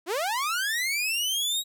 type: linear sweep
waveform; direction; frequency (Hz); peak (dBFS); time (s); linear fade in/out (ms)
sawtooth; up; 305.1 to 3845; -22; 0.06-1.64; 50
effects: none